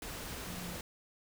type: tone in noise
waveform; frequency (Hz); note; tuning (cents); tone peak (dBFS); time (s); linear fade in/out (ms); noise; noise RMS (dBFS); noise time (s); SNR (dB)
sine; 178; F3; +33; -44; 0.47-0.75; 2; pink; -43; 0.02-0.81; -4
effects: none